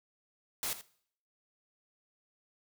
white noise with echo, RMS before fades -35 dBFS, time 0.63-0.73 s, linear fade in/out 0 ms, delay 81 ms, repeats 1, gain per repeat -13 dB, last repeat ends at 0.811 s, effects noise-tail reverb RT60 0.6 s tail -20 dB re dry

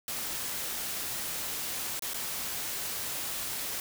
white noise with dropouts, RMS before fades -35 dBFS, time 0.08-3.8 s, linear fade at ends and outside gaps 1 ms, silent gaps 1.994-2.022 / 2.135-2.143 s, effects none

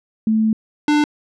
sine / square tone pair in turn, 219.3 / 297.5 Hz, A3 / D4, -6 / +22 cents, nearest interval perfect fourth, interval 528 cents, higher second, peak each -13 dBFS, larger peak neither, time 0.27-0.53 / 0.88-1.04 s, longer first, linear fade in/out 2 ms, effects low-pass 5000 Hz 12 dB/octave

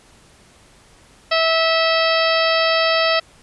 harmonic tone with a mistuned harmonic, 652 Hz, E5, 19 cents flat, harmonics 1 / 2 / 3 / 4 / 5 / 6 / 7 / 8, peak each -18 / -21 / -23 / -24 / -25 / -26 / -26 / -27 dBFS, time 1.31-3.2 s, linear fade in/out 10 ms, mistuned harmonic 5, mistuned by -31 cents, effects pink hiss -50 dBFS RMS until 3.42 s + resampled to 24000 Hz

